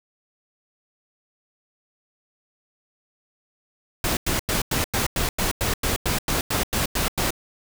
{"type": "noise bursts", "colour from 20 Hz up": "pink", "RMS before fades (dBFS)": -23, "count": 15, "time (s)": [4.04, 7.306], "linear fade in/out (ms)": 2, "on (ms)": 130, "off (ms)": 94, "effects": []}